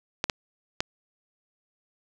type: clicks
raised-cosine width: 0.2 ms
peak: -7 dBFS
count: 3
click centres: 0.241 / 0.298 / 0.805 s
effects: none